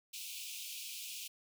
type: high-pass noise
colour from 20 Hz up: pink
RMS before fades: -45 dBFS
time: 0.13-1.28 s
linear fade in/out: 10 ms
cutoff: 2400 Hz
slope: 96 dB/octave
effects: none